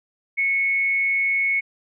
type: tone with frequency modulation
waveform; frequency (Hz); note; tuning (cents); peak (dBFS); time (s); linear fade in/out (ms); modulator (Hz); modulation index
sine; 2200; C#7; -14; -18; 0.37-1.61; 20; 168; 0.23
effects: none